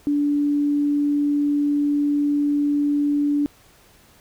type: tone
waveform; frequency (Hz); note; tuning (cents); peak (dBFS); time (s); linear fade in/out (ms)
sine; 290.1; D4; -21; -17; 0.07-3.46; 0
effects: pink hiss -53 dBFS RMS until 4.2 s